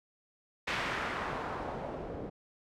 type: noise with low-pass filter sweep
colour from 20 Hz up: white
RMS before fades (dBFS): -37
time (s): 0.67-2.3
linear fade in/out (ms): 10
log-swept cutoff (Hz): 2400 to 420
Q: 1.2
effects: none